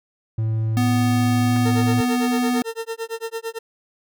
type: tone with pitch glide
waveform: triangle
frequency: 110.8 to 112.22 Hz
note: A2 to A2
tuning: +13 to +35 cents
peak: -17 dBFS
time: 0.38-2.01 s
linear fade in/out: 5 ms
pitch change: +22 cents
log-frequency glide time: 1.44-1.57 s
type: tone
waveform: square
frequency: 247.7 Hz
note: B3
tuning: 5 cents sharp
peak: -19 dBFS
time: 0.77-2.62 s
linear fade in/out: 0 ms
type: clicks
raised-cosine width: 0.5 ms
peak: -22 dBFS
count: 2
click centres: 1.561 / 1.566 s
type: tone with tremolo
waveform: 40% pulse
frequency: 454 Hz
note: A#4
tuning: 46 cents flat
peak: -23 dBFS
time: 1.65-3.59 s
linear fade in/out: 10 ms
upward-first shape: sine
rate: 8.9 Hz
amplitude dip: 100%
effects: none